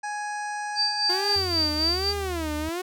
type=harmonic tone; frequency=833 Hz; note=G#5; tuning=5 cents sharp; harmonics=1 / 2 / 3 / 5 / 6 / 7 / 8 / 9 / 10; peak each=-30 / -34 / -45 / -51 / -49 / -45 / -56 / -57 / -47 dBFS; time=0.03-1.36 s; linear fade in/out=10 ms
type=tone with tremolo; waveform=sine; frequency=4655 Hz; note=D8; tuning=16 cents flat; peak=-20 dBFS; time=0.75-2.14 s; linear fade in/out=50 ms; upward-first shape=sine; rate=3.8 Hz; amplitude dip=65%
type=tone with vibrato; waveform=sawtooth; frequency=349.2 Hz; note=F4; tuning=in tune; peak=-24 dBFS; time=1.09-2.82 s; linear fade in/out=10 ms; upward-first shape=sine; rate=1.2 Hz; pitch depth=260 cents each way
type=tone with pitch glide; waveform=triangle; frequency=87.31 to 76.45 Hz; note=F2 to D#2; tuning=0 to -30 cents; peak=-30 dBFS; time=1.36-2.69 s; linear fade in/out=0 ms; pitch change=-230 cents; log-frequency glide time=1.61-1.77 s
effects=none